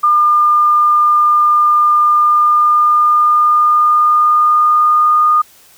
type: tone with pitch glide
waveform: sine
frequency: 1204 to 1223.6 Hz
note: D6 to D#6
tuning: +43 to -29 cents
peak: -7 dBFS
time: 0.03-5.42 s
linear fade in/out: 10 ms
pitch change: +28 cents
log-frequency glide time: 2.08-5.3 s
effects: white hiss -45 dBFS RMS until 5.77 s